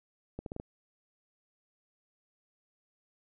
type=accelerating click train; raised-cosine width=2 ms; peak=-25 dBFS; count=5; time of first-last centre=0.39-0.599 s; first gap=72 ms; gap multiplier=0.79; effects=none